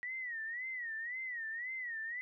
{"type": "tone with vibrato", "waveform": "sine", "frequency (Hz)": 1918, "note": "A#6", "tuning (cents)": 49, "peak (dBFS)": -38, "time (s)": [0.03, 2.21], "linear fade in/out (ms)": 0, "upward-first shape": "sine", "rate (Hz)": 1.9, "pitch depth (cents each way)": 140, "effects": []}